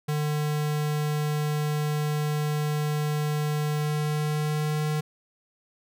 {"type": "tone with pitch glide", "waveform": "square", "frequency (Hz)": [150, 152.01], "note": ["D3", "D#3"], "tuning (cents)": [37, -40], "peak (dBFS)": -25, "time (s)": [0.08, 5.01], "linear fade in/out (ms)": 10, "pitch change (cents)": 23, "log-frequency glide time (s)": [3.73, 4.86], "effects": []}